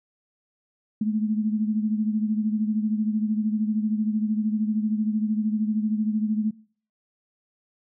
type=beating tone pair; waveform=sine; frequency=213.2 / 226.2 Hz; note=G#3 / A3; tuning=+46 / +48 cents; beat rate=13 Hz; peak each=-22 / -28 dBFS; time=1.01-6.51 s; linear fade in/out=5 ms; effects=noise-tail reverb RT60 0.5 s tail -23 dB re dry